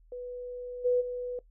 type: tone with level steps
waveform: sine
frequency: 493.9 Hz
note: B4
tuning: in tune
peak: -36 / -22 / -32 dBFS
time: 0.12-1.39 s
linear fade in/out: 2 ms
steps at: 0.84 / 1 s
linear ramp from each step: 20 ms
effects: noise-tail reverb RT60 0.1 s tail -19 dB re dry + added 40 Hz sine -56 dBFS peak until 1.5 s